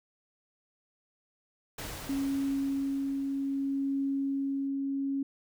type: noise with exponential decay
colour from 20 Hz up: pink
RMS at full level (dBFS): -38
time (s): 1.78-4.68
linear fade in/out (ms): 5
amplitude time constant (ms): 630
type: tone with tremolo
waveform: sine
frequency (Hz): 274.8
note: C#4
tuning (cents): -15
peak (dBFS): -27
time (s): 2.09-5.23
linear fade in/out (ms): 5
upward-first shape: triangle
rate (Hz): 0.65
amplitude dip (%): 25
effects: none